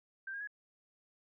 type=tone with pitch steps; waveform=sine; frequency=1569 / 1623.4 / 1679.7 Hz; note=G6 / G#6 / G#6; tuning=+1 / -40 / +19 cents; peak=-39 dBFS; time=0.27-0.474 s; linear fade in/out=5 ms; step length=68 ms; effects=none